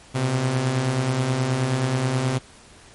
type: beating tone pair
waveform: sawtooth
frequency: 121.3 / 130.7 Hz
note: B2 / C3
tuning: -31 / -1 cents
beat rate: 9.4 Hz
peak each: -24 / -17 dBFS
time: 0.14-2.39 s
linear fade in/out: 20 ms
effects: pink hiss -48 dBFS RMS until 2.94 s + MP3 48 kbps